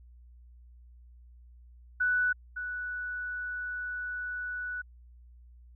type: tone pair in turn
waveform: sine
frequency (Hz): 1485 / 1479.3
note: F#6 / F#6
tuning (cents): +6 / -1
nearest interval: unison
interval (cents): 7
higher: first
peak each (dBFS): -24 / -33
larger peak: first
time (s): 2-2.33 / 2.56-4.82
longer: second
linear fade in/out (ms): 10
effects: added 60 Hz sine -51 dBFS peak until 5.75 s